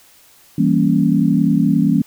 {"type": "chord", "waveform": "sine", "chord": "E diminished seventh", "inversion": "none", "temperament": "equal", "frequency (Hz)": [164.81, 196, 233.1, 277.2], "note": ["E3", "G3", "Bb3", "Db4"], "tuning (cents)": [0, 0, 0, 0], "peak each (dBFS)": -17, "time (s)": [0.58, 2.02], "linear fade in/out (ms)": 5, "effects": ["white hiss -49 dBFS RMS until 2.06 s"]}